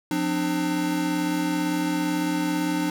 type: tone cluster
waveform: square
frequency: 177.3 / 262.5 / 300.4 Hz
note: F3 / C4 / D4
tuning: +26 / +6 / +39 cents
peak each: -30 / -32 / -25 dBFS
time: 0.11-2.9 s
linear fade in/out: 2 ms
effects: none